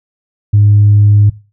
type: tone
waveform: sine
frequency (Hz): 103.4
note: G#2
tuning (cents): -7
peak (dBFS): -3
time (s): 0.53-1.3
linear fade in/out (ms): 10
effects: noise-tail reverb RT60 0.3 s tail -18 dB re dry + tanh soft clip ceiling 0 dBFS